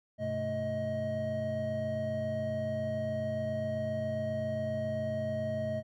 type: tone cluster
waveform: triangle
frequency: 100.5 / 127.8 / 218.9 / 629 Hz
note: G2 / C3 / A3 / D#5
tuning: +44 / -40 / -9 / +19 cents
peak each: -38 / -38 / -37 / -31 dBFS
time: 0.18-5.83 s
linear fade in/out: 50 ms
effects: none